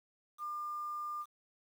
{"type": "tone with quantisation", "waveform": "sine", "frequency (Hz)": 1200, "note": "D6", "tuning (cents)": 37, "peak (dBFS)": -37, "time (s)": [0.38, 1.26], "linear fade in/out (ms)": 50, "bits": 10, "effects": []}